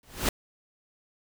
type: noise with exponential growth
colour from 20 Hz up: pink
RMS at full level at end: -22 dBFS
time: 0.03-0.29 s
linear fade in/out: 2 ms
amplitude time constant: 55 ms
effects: none